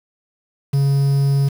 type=tone with quantisation; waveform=triangle; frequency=139 Hz; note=C#3; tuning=5 cents sharp; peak=-11 dBFS; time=0.73-1.49 s; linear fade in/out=10 ms; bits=6; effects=none